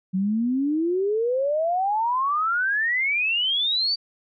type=exponential sweep; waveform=sine; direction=up; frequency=182.5 to 4669 Hz; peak=-20 dBFS; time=0.13-3.96 s; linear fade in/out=20 ms; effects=none